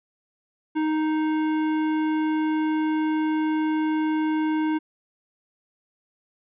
sine tone with tanh clipping, 311.1 Hz, D#4, in tune, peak -23 dBFS, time 0.75-4.79 s, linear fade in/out 20 ms, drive 16 dB, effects resampled to 8000 Hz

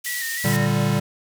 white band-pass noise, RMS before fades -30 dBFS, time 0.04-0.57 s, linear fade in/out 10 ms, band 2800 to 14000 Hz, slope 12 dB/octave
sine tone with vibrato, 1893 Hz, A#6, 26 cents sharp, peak -27 dBFS, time 0.06-0.66 s, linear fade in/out 5 ms, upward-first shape square, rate 3.2 Hz, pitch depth 48 cents each way
square chord, G minor, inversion first, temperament equal, 116.54 / 146.83 / 196 Hz, Bb2 / D3 / G3, 0 / 0 / 0 cents, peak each -24 / -23 / -23 dBFS, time 0.44-1 s, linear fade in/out 10 ms
effects none

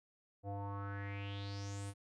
square tone with low-pass filter sweep, 100 Hz, G2, 35 cents sharp, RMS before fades -43 dBFS, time 0.43-1.94 s, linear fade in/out 50 ms, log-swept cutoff 610 to 10000 Hz, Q 5.2, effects none

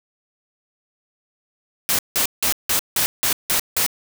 white noise bursts, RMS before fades -19 dBFS, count 8, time 1.89-3.864 s, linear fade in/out 0 ms, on 98 ms, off 170 ms, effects none

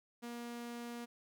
sawtooth tone, 237.7 Hz, A#3, 34 cents sharp, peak -39 dBFS, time 0.22-1.06 s, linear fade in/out 20 ms, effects none

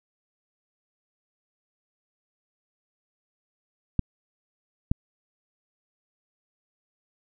clicks, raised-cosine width 5 ms, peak -9 dBFS, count 2, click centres 3.993 / 4.915 s, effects none

